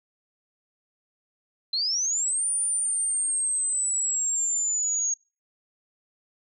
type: linear two-way sweep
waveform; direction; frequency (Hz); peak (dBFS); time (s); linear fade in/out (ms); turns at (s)
sine; up then down; 4051 to 9397 to 6570; -23; 1.73-5.14; 5; 2.5
effects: noise-tail reverb RT60 0.3 s tail -25 dB re dry